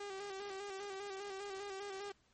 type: tone with vibrato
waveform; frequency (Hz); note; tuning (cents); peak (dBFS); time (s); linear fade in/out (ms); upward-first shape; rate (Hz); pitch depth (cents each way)
sawtooth; 395.3; G4; +15; -39; 0-2.12; 5; square; 5; 45
effects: pink hiss -73 dBFS RMS until 2.33 s + MP3 32 kbps